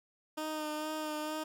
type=tone with vibrato; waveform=15% pulse; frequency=307.3 Hz; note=D#4; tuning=21 cents flat; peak=-29 dBFS; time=0.37-1.44 s; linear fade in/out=10 ms; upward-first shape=sine; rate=2.2 Hz; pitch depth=22 cents each way; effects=none